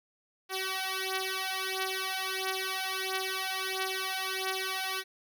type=beating tone pair; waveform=5% pulse; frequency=378.8 / 380.3 Hz; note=F#4 / F#4; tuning=+41 / +48 cents; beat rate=1.5 Hz; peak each=-23 dBFS; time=0.49-5.04 s; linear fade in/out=50 ms; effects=none